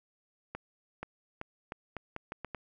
accelerating click train, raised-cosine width 0.5 ms, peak -23 dBFS, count 9, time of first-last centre 0.55-2.547 s, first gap 480 ms, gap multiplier 0.8, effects none

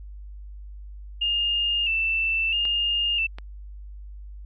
sine tone with vibrato, 2743 Hz, F7, 32 cents flat, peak -21 dBFS, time 1.21-3.27 s, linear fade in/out 10 ms, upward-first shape square, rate 0.76 Hz, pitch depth 52 cents each way
clicks, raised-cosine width 0.3 ms, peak -22 dBFS, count 2, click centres 2.653 / 3.385 s
effects added 50 Hz sine -37 dBFS peak until 4.45 s

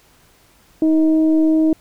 sine tone with frequency modulation, 315.7 Hz, D#4, 25 cents sharp, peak -11 dBFS, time 0.82-1.73 s, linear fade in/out 2 ms, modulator 317 Hz, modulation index 0.4, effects pink hiss -53 dBFS RMS until 1.8 s

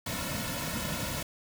pink noise with comb filter, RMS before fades -34 dBFS, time 0.06-1.23 s, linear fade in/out 5 ms, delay 2.5 ms, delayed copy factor -0.95, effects none

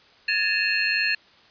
sine tone cluster, 1687 / 1790 / 2535 / 2721 / 4268 Hz, G#6 / A6 / D#7 / F7 / C8, +27 / +29 / +32 / -46 / +34 cents, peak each -27 dBFS, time 0.28-1.15 s, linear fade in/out 5 ms, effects white hiss -54 dBFS RMS until 1.5 s + resampled to 11025 Hz

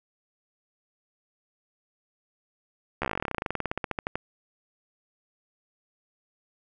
slowing click train, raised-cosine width 0.5 ms, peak -13 dBFS, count 30, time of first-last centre 3.02-4.156 s, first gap 13 ms, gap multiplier 1.07, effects none

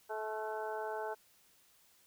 harmonic tone with a mistuned harmonic, 216.7 Hz, A3, 26 cents flat, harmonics 2 / 3 / 4 / 5 / 6 / 7, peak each -41 / -43 / -41 / -52 / -52 / -47 dBFS, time 0.09-1.15 s, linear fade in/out 20 ms, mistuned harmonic 6, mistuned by +45 cents, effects white hiss -67 dBFS RMS until 2.06 s

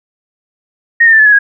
sine tone with pitch steps, 1861 / 1815.3 / 1770.8 / 1727.4 / 1685 / 1643.7 Hz, A#6 / A#6 / A6 / A6 / G#6 / G#6, -3 / -46 / +11 / -32 / +25 / -18 cents, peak -3 dBFS, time 1-1.39 s, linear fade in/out 10 ms, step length 65 ms, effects none

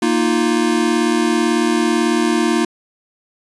square chord, Bb suspended fourth, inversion none, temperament equal, 233.1 / 311.1 / 349.2 Hz, Bb3 / Eb4 / F4, 0 / 0 / 0 cents, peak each -19 dBFS, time 0.02-2.65 s, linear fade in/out 5 ms, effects resampled to 24000 Hz

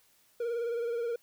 triangle tone with vibrato, 469.8 Hz, A#4, 13 cents sharp, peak -28 dBFS, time 0.4-1.16 s, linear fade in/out 5 ms, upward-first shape sine, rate 19 Hz, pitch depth 44 cents each way, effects white hiss -66 dBFS RMS until 1.22 s

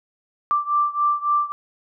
sine beating tone pair, 1175 / 1178.6 Hz, D6 / D6, +1 / +6 cents, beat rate 3.6 Hz, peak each -20 / -22 dBFS, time 0.51-1.52 s, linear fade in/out 0 ms, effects none

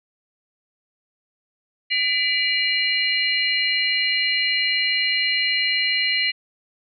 sine tone cluster, 2001 / 2345 / 2865 / 4146 Hz, B6 / D7 / F7 / C8, +22 / -3 / +44 / -17 cents, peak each -24 dBFS, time 1.9-6.32 s, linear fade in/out 20 ms, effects none

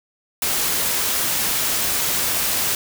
white noise, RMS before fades -21 dBFS, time 0.42-2.75 s, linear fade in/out 2 ms, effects none

